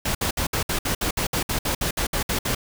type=noise bursts; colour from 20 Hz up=pink; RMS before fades=-24 dBFS; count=16; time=0.05-2.549 s; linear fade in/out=5 ms; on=99 ms; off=61 ms; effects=none